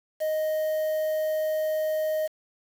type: tone with quantisation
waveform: triangle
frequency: 622.3 Hz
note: D#5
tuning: in tune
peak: -22 dBFS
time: 0.2-2.28 s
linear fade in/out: 20 ms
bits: 7
effects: none